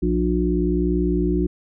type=harmonic tone with a mistuned harmonic; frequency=59.8 Hz; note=A#1; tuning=45 cents sharp; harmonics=1 / 3 / 5 / 6; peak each=-23 / -23 / -23 / -23 dBFS; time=0.02-1.47 s; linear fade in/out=10 ms; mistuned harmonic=3; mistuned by=-16 cents; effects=none